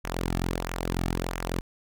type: tone with flanger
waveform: sawtooth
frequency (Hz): 43.65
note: F1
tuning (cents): 0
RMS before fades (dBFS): -30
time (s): 0.04-1.61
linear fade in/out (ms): 10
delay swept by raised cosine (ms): 0.22 to 2.02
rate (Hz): 1.5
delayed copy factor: -0.65
effects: none